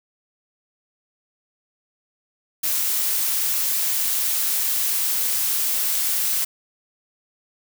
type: noise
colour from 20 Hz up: blue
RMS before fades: -22 dBFS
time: 2.63-6.45 s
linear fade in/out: 10 ms
effects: none